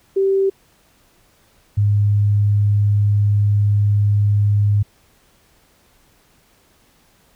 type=tone pair in turn; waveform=sine; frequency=388.5 / 102.9 Hz; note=G4 / G#2; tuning=-16 / -16 cents; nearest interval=octave + major seventh; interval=2300 cents; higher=first; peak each=-13 / -12 dBFS; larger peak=second; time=0.16-0.5 / 1.77-4.83 s; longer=second; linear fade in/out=10 ms; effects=pink hiss -56 dBFS RMS until 7.35 s